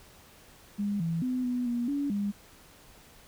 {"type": "tone with pitch steps", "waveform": "sine", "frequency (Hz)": [203.7, 165.6, 253.3, 247.2, 239.4, 284.2, 202.9], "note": ["G#3", "E3", "B3", "B3", "A#3", "C#4", "G#3"], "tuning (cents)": [-33, 8, 44, 2, 46, 43, -40], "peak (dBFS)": -27, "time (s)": [0.78, 2.32], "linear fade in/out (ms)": 20, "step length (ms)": 220, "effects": ["pink hiss -55 dBFS RMS until 3.27 s"]}